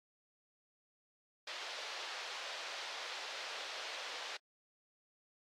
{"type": "band-pass noise", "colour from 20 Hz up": "white", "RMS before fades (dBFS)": -45, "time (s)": [1.47, 4.37], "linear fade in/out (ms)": 5, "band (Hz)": [470, 4600], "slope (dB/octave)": 24, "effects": ["AAC 64 kbps"]}